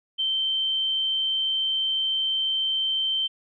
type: tone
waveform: sine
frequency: 3113 Hz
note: G7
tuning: 13 cents flat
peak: -22 dBFS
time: 0.18-3.28 s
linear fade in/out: 20 ms
effects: none